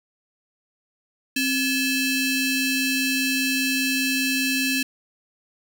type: ring-modulated tone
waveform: sawtooth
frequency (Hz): 1445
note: F#6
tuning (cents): -41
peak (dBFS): -14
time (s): 1.36-4.83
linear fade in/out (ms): 5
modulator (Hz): 1180
effects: none